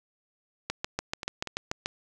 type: two click trains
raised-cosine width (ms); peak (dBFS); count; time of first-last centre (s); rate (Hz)
0.2; -12 / -18; 9 / 4; 0.7-1.859 / 0.99-1.715; 6.9 / 4.14
effects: none